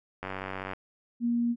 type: click train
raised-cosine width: 0.5 ms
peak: -20 dBFS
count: 49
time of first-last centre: 0.23-0.734 s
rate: 95.2 Hz
type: tone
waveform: sine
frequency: 236.9 Hz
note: A#3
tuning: 28 cents sharp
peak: -24 dBFS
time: 1.2-1.56 s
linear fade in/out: 50 ms
effects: none